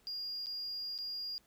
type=tone with dropouts; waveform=sine; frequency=4832 Hz; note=D8; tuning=48 cents sharp; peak=-36 dBFS; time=0.07-1.38 s; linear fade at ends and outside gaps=0 ms; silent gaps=0.46-0.468 / 0.979-0.987 s; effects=tanh soft clip ceiling -35 dBFS + pink hiss -69 dBFS RMS until 1.46 s